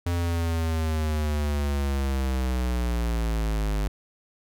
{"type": "linear sweep", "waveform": "square", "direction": "down", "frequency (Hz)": [87.31, 50.1], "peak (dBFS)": -24, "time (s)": [0.06, 3.88], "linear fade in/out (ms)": 5, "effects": []}